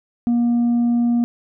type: tone with tanh clipping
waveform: sine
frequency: 237.9 Hz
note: A#3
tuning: 35 cents sharp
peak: -15 dBFS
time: 0.27-1.24 s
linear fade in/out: 0 ms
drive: 2 dB
effects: none